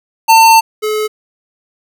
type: tone pair in turn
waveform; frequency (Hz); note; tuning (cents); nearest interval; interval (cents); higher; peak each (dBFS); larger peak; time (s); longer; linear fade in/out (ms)
square; 899 / 428.5; A5 / A4; +37 / -46; octave + minor second; 1283; first; -4 / -14; first; 0.28-0.61 / 0.82-1.08; first; 20
effects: none